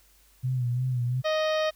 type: tone with vibrato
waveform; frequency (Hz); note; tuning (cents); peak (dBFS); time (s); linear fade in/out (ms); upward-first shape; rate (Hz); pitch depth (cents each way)
sine; 125; B2; +21; -24; 0.43-1.22; 20; sine; 2.9; 61
type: harmonic tone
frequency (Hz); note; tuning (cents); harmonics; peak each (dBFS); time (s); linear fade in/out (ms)
623; D#5; +2; 1 / 2 / 3 / 4 / 5 / 6 / 7 / 8 / 9; -24 / -33 / -35 / -39 / -38 / -39 / -45 / -46 / -45; 1.24-1.71; 20
effects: added 50 Hz sine -61 dBFS peak until 1.75 s + white hiss -61 dBFS RMS until 1.75 s